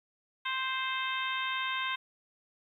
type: harmonic tone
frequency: 523.3 Hz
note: C5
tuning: in tune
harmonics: 2 / 3 / 4 / 5 / 6 / 7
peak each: -35 / -37 / -38 / -39 / -40 / -40 dBFS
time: 0.45-1.96 s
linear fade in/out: 10 ms
effects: 11-bit